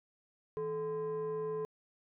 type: tone with frequency modulation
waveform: sine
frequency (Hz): 433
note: A4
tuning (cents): -28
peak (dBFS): -33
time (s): 0.57-1.65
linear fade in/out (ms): 0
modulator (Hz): 595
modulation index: 0.51
effects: tanh soft clip ceiling -29 dBFS